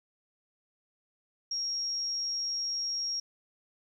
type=tone; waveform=sine; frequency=5588 Hz; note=F8; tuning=in tune; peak=-30 dBFS; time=1.51-3.2 s; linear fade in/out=5 ms; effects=11-bit